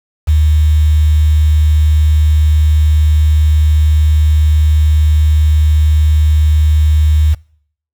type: tone with quantisation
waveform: sine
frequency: 76.5 Hz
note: D#2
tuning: 29 cents flat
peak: -6 dBFS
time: 0.27-7.35 s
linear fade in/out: 20 ms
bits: 5
effects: noise-tail reverb RT60 0.6 s tail -24 dB re dry